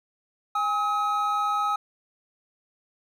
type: tone pair together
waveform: triangle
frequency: 820 / 1275.5 Hz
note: G#5 / D#6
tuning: -22 / +43 cents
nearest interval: minor sixth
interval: 765 cents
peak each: -26 / -22 dBFS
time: 0.55-1.76 s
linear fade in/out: 5 ms
effects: none